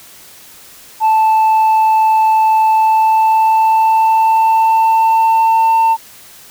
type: tone with pitch glide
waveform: sine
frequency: 878 to 900.1 Hz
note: A5 to A5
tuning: -4 to +39 cents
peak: -5 dBFS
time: 1-5.97 s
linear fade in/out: 50 ms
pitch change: +43 cents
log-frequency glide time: 2.69-5.78 s
effects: tanh soft clip ceiling -7 dBFS + white hiss -39 dBFS RMS until 6.5 s